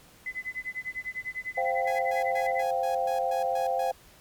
sine tone with tremolo, 2020 Hz, B6, 39 cents sharp, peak -29 dBFS, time 0.26-2.64 s, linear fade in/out 2 ms, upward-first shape sine, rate 10 Hz, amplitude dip 100%
sine chord, C suspended fourth, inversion none, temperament just, 523.3 / 697.7 / 784.9 Hz, C5 / F5 / G5, 0 / -2 / +2 cents, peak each -29 dBFS, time 1.57-3.92 s, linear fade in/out 10 ms
sawtooth tone bursts, 830.6 Hz, G#5, in tune, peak -34 dBFS, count 9, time 1.87-3.91 s, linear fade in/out 5 ms, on 120 ms, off 120 ms
effects pink hiss -55 dBFS RMS until 4.2 s + MP3 96 kbps

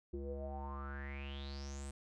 square tone with low-pass filter sweep, 69.5 Hz, C#2, 5 cents sharp, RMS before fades -44 dBFS, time 0.13-1.91 s, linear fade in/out 5 ms, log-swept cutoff 360 to 8800 Hz, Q 9.4, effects none

